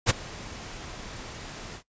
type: noise with ADSR envelope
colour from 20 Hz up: pink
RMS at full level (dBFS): -17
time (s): 0.06-1.83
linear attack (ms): 38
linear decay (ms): 18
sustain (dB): -23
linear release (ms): 85
effects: noise-tail reverb RT60 0.1 s tail -18 dB re dry + resampled to 16000 Hz